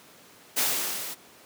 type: noise with level ramp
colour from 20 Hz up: white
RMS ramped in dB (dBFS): -23 to -37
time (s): 0.56-1.15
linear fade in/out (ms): 20
effects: pink hiss -52 dBFS RMS until 1.45 s + high-pass 200 Hz 12 dB/octave